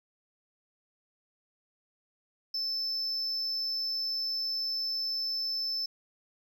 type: tone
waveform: triangle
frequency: 5274 Hz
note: E8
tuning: in tune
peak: -28 dBFS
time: 2.54-5.86 s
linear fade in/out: 5 ms
effects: tanh soft clip ceiling -24 dBFS